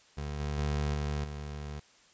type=tone with level steps; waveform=25% pulse; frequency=73.42 Hz; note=D2; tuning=in tune; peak=-31 / -28 / -25 / -27 / -34 dBFS; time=0.17-1.8 s; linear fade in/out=10 ms; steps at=0.4 / 0.58 / 0.94 / 1.24 s; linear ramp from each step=2 ms; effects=white hiss -61 dBFS RMS until 2.13 s + resampled to 16000 Hz